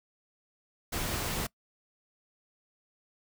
pink noise, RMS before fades -33 dBFS, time 0.92-1.47 s, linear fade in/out 10 ms, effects noise-tail reverb RT60 0.1 s tail -23 dB re dry

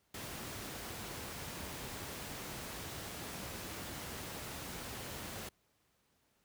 pink noise, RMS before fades -44 dBFS, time 0.14-5.49 s, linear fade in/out 5 ms, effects pink hiss -75 dBFS RMS until 6.44 s + high-pass 60 Hz 12 dB/octave

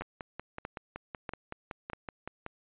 two click trains, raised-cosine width 0.5 ms, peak -21 / -23 dBFS, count 4 / 14, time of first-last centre 0.01-1.933 / 0.02-2.464 s, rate 1.56 / 5.32 Hz, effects resampled to 8000 Hz

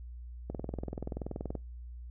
click train, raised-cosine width 2 ms, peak -23 dBFS, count 23, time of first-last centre 0.5-1.553 s, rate 20.9 Hz, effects noise-tail reverb RT60 0.2 s tail -23 dB re dry + added 60 Hz sine -42 dBFS peak until 2.1 s

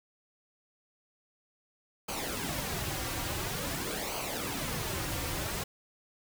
pink noise with flanger, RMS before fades -35 dBFS, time 2.08-5.64 s, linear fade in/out 10 ms, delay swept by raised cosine 0.55 to 4.75 ms, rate 0.48 Hz, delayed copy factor -0.65, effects none

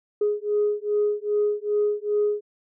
sine beating tone pair, 415.3 / 417.8 Hz, G#4 / G#4, 0 / +10 cents, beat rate 2.5 Hz, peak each -23 dBFS, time 0.21-2.41 s, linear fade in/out 5 ms, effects tanh soft clip ceiling -14 dBFS

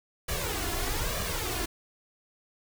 pink noise with flanger, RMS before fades -31 dBFS, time 0.28-1.66 s, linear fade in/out 10 ms, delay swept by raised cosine 1.7 to 2.9 ms, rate 1.1 Hz, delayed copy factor +0.7, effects none

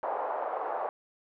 white band-pass noise, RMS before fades -33 dBFS, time 0.03-0.89 s, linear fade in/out 0 ms, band 540 to 910 Hz, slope 24 dB/octave, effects none

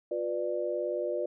sine chord, B diminished, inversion second, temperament just, 355.6 / 493.9 / 592.7 Hz, F4 / B4 / D5, +31 / 0 / +16 cents, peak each -34 / -34 / -32 dBFS, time 0.11-1.26 s, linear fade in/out 5 ms, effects none

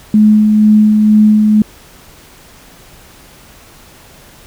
sine tone with tremolo, 213.1 Hz, G#3, 45 cents sharp, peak -3 dBFS, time 0.14-1.62 s, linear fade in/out 2 ms, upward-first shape sine, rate 2.1 Hz, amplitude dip 30%, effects pink hiss -40 dBFS RMS until 4.46 s

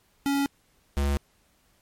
square tone pair in turn, 279.6 / 70.47 Hz, C#4 / C#2, +15 / +29 cents, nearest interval 2 octaves, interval 2386 cents, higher first, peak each -23 dBFS, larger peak neither, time 0.26-0.46 / 0.97-1.17 s, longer neither, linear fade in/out 0 ms, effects pink hiss -65 dBFS RMS until 1.81 s + MP3 64 kbps

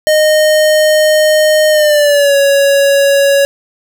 square tone with pitch glide, 616 to 558.4 Hz, D#5 to C#5, -17 to +13 cents, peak -7 dBFS, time 0.07-3.45 s, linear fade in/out 0 ms, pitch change -170 cents, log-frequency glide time 1.7-2.36 s, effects none

